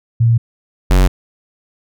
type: tone pair in turn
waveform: sine / square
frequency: 116 / 46.19 Hz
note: A#2 / F#1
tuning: -8 / -2 cents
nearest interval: octave + major third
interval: 1594 cents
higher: first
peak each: -8 dBFS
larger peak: neither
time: 0.2-0.38 / 0.9-1.08 s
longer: neither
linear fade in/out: 10 ms
effects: none